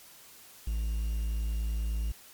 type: tone with quantisation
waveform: triangle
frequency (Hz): 55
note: A1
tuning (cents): 0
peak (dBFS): -26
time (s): 0.67-2.12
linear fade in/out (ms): 5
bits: 9
effects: white hiss -53 dBFS RMS until 2.33 s + MP3 96 kbps